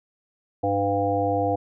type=harmonic tone; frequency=100 Hz; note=G2; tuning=35 cents sharp; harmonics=1 / 3 / 5 / 7 / 8; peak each=-29 / -28 / -25 / -25 / -29 dBFS; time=0.63-1.56 s; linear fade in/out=10 ms; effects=none